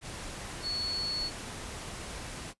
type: tone in noise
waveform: sine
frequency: 4400 Hz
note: C#8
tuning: 14 cents flat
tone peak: -31 dBFS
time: 0.62-1.31 s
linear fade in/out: 50 ms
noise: pink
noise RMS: -41 dBFS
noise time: 0.01-2.54 s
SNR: +7 dB
effects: noise-tail reverb RT60 0.1 s tail -18 dB re dry + resampled to 24000 Hz